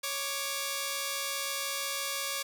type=tone pair together; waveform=5% pulse; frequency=554.4 / 1174.7 Hz; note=C#5 / D6; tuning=0 / 0 cents; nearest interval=octave + minor second; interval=1300 cents; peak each=-23 dBFS; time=0.03-2.43 s; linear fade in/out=10 ms; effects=none